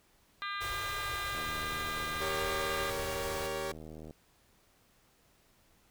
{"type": "harmonic tone", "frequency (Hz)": 401, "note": "G4", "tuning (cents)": 39, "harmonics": [3, 4, 5, 6, 7, 8, 9, 10], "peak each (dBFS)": [-38, -41, -44, -47, -52, -50, -47, -47], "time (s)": [0.42, 2.9], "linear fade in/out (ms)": 0}
{"type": "band-stop noise", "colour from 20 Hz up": "pink", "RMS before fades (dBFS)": -42, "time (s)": [0.6, 3.48], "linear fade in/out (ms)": 20, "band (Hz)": [140, 340], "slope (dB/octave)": 48}
{"type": "click train", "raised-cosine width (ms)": 2, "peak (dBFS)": -34, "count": 217, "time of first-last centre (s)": [1.35, 4.109], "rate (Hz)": 78.3}
{"type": "chord", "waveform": "sawtooth", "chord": "G diminished", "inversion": "none", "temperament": "equal with one note detuned", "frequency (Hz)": [392, 466.2, 558.9], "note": ["G4", "Bb4", "Db5"], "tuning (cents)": [0, 0, 14], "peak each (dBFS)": [-35, -37, -34], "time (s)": [2.21, 3.72], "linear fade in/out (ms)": 5}
{"effects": ["pink hiss -67 dBFS RMS until 5.9 s"]}